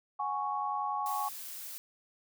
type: chord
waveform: sine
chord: F# suspended second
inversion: none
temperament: equal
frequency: 740 / 830.6 / 1108.7 Hz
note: F#5 / G#5 / C#6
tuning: 0 / 0 / 0 cents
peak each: -40 / -34 / -34 dBFS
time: 0.19-1.29 s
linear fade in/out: 10 ms
type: noise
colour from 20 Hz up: blue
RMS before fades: -43 dBFS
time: 1.06-1.78 s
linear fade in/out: 0 ms
effects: none

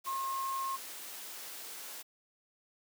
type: tone in noise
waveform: sine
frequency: 1073 Hz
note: C6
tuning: 43 cents sharp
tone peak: -33 dBFS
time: 0.06-0.77 s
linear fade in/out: 20 ms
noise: white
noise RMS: -45 dBFS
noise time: 0.04-2.03 s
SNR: +9 dB
effects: high-pass 300 Hz 12 dB/octave

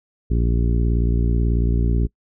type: harmonic tone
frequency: 58.27 Hz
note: A#1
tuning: in tune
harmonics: 1 / 2 / 3 / 4 / 5 / 6 / 7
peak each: -17 / -23 / -27 / -29 / -31 / -33 / -34 dBFS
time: 0.3-2.07 s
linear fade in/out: 10 ms
effects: noise-tail reverb RT60 0.1 s tail -25 dB re dry

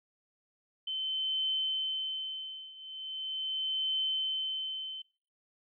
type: tone with tremolo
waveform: sine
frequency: 3072 Hz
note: G7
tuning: 36 cents flat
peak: -28 dBFS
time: 0.87-5.02 s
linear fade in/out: 5 ms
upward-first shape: triangle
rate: 0.4 Hz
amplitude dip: 90%
effects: noise-tail reverb RT60 0.4 s tail -21 dB re dry

